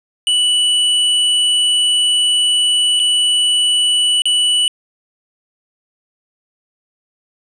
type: tone with dropouts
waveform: square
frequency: 2960 Hz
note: F#7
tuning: in tune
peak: -12 dBFS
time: 0.27-4.68 s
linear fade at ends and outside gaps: 1 ms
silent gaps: 2.994-2.999 / 4.22-4.255 s
effects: resampled to 22050 Hz + 9-bit